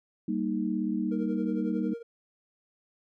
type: chord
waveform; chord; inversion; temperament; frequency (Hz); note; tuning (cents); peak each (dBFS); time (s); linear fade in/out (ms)
sine; Eb major; first; equal; 196 / 233.1 / 311.1; G3 / Bb3 / Eb4; 0 / 0 / 0; -31; 0.28-1.94; 5
type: tone with tremolo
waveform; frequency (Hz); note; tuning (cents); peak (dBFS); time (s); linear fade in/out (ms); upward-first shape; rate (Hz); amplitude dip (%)
triangle; 466.2; A#4; 0; -32; 1.11-2.03; 10; triangle; 11; 80
effects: none